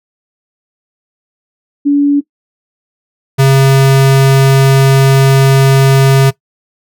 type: tone pair in turn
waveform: sine / square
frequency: 285.9 / 135.31 Hz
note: D4 / C#3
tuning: -46 / -41 cents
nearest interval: octave + minor second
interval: 1295 cents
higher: first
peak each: -5 dBFS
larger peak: neither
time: 1.85-2.21 / 3.38-6.31 s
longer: second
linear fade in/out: 20 ms
effects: noise-tail reverb RT60 0.1 s tail -18 dB re dry